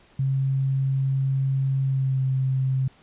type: tone with pitch glide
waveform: sine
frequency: 134.7 to 132.08 Hz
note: C#3 to C3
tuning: -49 to +17 cents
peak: -20 dBFS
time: 0.19-2.88 s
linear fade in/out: 5 ms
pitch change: -34 cents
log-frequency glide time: 1.84-2.22 s
effects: pink hiss -56 dBFS RMS until 3.02 s + resampled to 8000 Hz